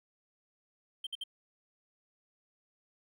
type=tone bursts; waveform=triangle; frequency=3136 Hz; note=G7; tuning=in tune; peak=-34 dBFS; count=3; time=1.04-1.238 s; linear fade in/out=5 ms; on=28 ms; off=57 ms; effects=none